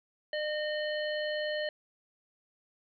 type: harmonic tone with a mistuned harmonic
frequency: 605 Hz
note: D#5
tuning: 49 cents flat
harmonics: 1 / 3 / 5 / 7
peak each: -32 / -37 / -41 / -44 dBFS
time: 0.33-1.69 s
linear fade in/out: 2 ms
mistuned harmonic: 3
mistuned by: +20 cents
effects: none